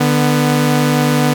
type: tone pair together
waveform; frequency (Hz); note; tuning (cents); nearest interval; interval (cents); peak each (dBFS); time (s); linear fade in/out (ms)
sawtooth; 148.94 / 246.9; D3 / B3; +25 / 0; major sixth; 875; -10; 0-1.34; 10
effects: none